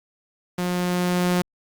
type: tone with level ramp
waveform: sawtooth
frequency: 178.6 Hz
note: F3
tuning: 39 cents sharp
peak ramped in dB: -19 to -14 dBFS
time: 0.58-1.42 s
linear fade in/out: 5 ms
effects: Opus 48 kbps